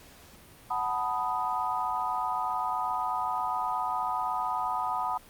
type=chord; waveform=sine; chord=B dominant seventh; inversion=second; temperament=equal; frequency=740 / 880 / 987.8 / 1244.5 Hz; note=F#5 / A5 / B5 / D#6; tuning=0 / 0 / 0 / 0 cents; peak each=-33 / -34 / -31 / -33 dBFS; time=0.7-5.18 s; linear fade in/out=10 ms; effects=pink hiss -53 dBFS RMS until 5.29 s + Opus 48 kbps